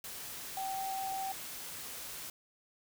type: tone in noise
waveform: sine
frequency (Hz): 772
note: G5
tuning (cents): -27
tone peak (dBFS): -35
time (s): 0.57-1.32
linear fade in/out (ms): 2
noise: white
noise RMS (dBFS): -44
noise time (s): 0.04-2.3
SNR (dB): +6
effects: none